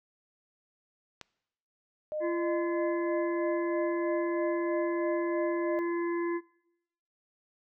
click, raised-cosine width 0.2 ms, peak -24 dBFS, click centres 1.213 s
sine tone with tremolo, 611 Hz, D#5, 32 cents flat, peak -30 dBFS, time 2.12-5.79 s, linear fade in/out 0 ms, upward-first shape sine, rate 3.1 Hz, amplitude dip 60%
harmonic tone, 342.2 Hz, F4, 35 cents flat, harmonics 1 / 3 / 5 / 6, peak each -29 / -39 / -43 / -45 dBFS, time 2.2-6.41 s, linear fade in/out 50 ms
effects noise-tail reverb RT60 0.9 s tail -22 dB re dry

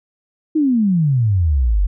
sine exponential sweep, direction down, 323.2 to 44 Hz, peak -12 dBFS, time 0.55-1.87 s, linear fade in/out 10 ms, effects none

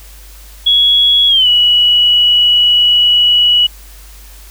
sine tone with pitch glide, 3349 to 2932 Hz, G#7 to F#7, +14 to -16 cents, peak -6 dBFS, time 0.66-3.67 s, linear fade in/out 10 ms, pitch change -230 cents, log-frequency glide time 1.28-1.48 s, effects added 50 Hz sine -34 dBFS peak until 4.5 s + white hiss -40 dBFS RMS until 4.5 s

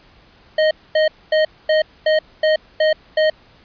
square tone bursts, 622.3 Hz, D#5, in tune, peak -13 dBFS, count 8, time 0.58-3.3 s, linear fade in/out 5 ms, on 130 ms, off 240 ms, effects pink hiss -50 dBFS RMS until 3.64 s + resampled to 11025 Hz

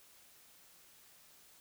silence, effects white hiss -62 dBFS RMS until 1.6 s

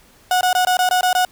35% pulse tone bursts, 732 Hz, F#5, 19 cents flat, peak -12 dBFS, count 8, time 0.31-1.25 s, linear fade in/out 2 ms, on 100 ms, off 20 ms, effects pink hiss -51 dBFS RMS until 1.31 s

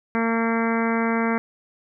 harmonic tone, 228.3 Hz, A#3, 36 cents flat, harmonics 1 / 2 / 3 / 4 / 5 / 6 / 7 / 8 / 9 / 10, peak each -22 / -27 / -31 / -30 / -32 / -32 / -32 / -37 / -32 / -38 dBFS, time 0.15-1.38 s, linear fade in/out 0 ms, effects none

